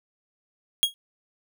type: tone with exponential decay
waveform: 45% pulse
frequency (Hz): 3289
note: G#7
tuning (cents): -18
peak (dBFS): -13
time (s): 0.83-0.94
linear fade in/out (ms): 0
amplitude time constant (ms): 22
effects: none